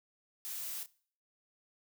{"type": "noise with echo", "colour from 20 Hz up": "blue", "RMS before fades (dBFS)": -41, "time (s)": [0.45, 0.83], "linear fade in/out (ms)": 0, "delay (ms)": 30, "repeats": 1, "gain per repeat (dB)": -9, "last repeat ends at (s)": 0.86, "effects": ["noise-tail reverb RT60 0.5 s tail -21 dB re dry"]}